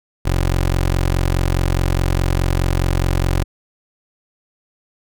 20% pulse tone, 44.8 Hz, F1, 45 cents sharp, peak -10 dBFS, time 0.25-3.44 s, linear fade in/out 10 ms, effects none

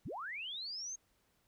sine linear sweep, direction up, 48.82 to 6520 Hz, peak -40 dBFS, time 0.05-0.96 s, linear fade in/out 10 ms, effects pink hiss -75 dBFS RMS until 1.47 s

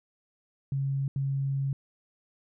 sine tone bursts at uneven times, 137.1 Hz, C#3, 19 cents flat, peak -26 dBFS, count 2, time 0.72-1.08 / 1.16-1.73 s, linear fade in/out 2 ms, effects none

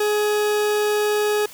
40% pulse tone, 419.5 Hz, G#4, 17 cents sharp, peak -17 dBFS, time 0-1.46 s, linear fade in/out 5 ms, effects white hiss -42 dBFS RMS until 1.53 s

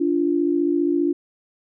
sine tone pair together, 290.4 / 345.4 Hz, D4 / F4, -19 / -19 cents, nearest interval minor third, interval 300 cents, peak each -20 dBFS, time 0-1.13 s, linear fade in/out 10 ms, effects none

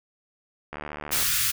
click train, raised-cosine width 0.5 ms, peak -19 dBFS, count 38, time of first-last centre 0.73-1.227 s, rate 74.5 Hz
white band-stop noise, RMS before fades -24 dBFS, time 1.11-1.52 s, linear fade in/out 20 ms, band 190 to 1200 Hz, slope 48 dB/octave
effects none

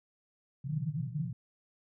pink band-pass noise, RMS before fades -35 dBFS, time 0.64-1.33 s, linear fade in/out 5 ms, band 120 to 170 Hz, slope 96 dB/octave, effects none

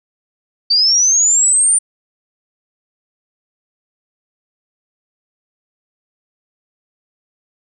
sine linear sweep, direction up, 4560 to 9200 Hz, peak -9 dBFS, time 0.7-1.79 s, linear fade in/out 10 ms, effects none

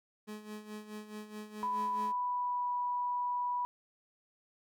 30% pulse tone with tremolo, 212.2 Hz, G#3, 38 cents sharp, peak -38 dBFS, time 0.27-2.13 s, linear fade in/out 20 ms, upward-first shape sine, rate 4.7 Hz, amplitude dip 70%
sine tone with pitch glide, 994 to 980.3 Hz, B5 to B5, +11 to -13 cents, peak -31 dBFS, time 1.63-3.65 s, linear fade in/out 0 ms, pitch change -24 cents, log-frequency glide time 1.82-2.71 s
effects none

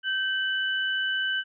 sine tone pair together, 1552.3 / 2985 Hz, G6 / F#7, -17 / +15 cents, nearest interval major seventh, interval 1132 cents, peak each -26 / -29 dBFS, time 0.03-1.44 s, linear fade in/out 50 ms, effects none

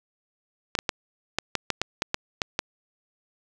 clicks, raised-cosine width 0.2 ms, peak -6 dBFS, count 11, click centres 0.752 / 0.789 / 0.892 / 1.386 / 1.553 / 1.703 / 1.816 / 2.021 / 2.144 / 2.418 / 2.591 s, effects none

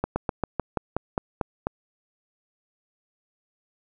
slowing click train, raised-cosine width 1 ms, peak -10 dBFS, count 10, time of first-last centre 0.04-1.67 s, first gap 120 ms, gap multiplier 1.1, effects none

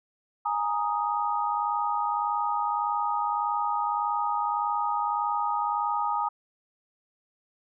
sine chord, Ab suspended second, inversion none, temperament equal, 830.6 / 932.3 / 1244.5 Hz, Ab5 / Bb5 / Eb6, 0 / 0 / 0 cents, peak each -29 dBFS, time 0.45-6.29 s, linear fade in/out 10 ms, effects none

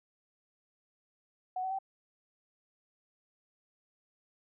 sine tone with pitch steps, 740 / 756.4 / 773.2 Hz, F#5 / F#5 / G5, 0 / +38 / -24 cents, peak -32 dBFS, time 1.56-1.788 s, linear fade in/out 5 ms, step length 76 ms, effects none

